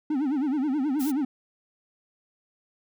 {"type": "tone with vibrato", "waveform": "triangle", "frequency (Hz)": 281.2, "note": "C#4", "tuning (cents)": 25, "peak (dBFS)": -21, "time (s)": [0.1, 1.25], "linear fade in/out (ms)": 5, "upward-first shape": "sine", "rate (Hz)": 9.4, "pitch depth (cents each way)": 180}
{"type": "noise", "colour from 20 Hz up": "blue", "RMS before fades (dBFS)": -37, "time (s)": [0.99, 1.12], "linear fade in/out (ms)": 20}
{"effects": []}